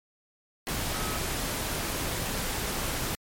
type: tone in noise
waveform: sine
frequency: 1280 Hz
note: D#6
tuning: 49 cents sharp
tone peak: -38 dBFS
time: 0.94-1.17 s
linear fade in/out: 0 ms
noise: pink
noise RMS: -31 dBFS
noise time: 0.67-3.15 s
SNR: -10 dB
effects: MP3 64 kbps